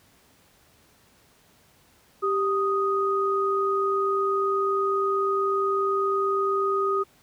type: tone pair together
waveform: sine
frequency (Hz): 392.7 / 1244.5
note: G4 / D#6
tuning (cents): +3 / 0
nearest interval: octave + minor sixth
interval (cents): 1997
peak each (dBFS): -24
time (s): 2.22-7.04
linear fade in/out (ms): 20
effects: pink hiss -59 dBFS RMS until 7.22 s + high-pass 60 Hz 12 dB/octave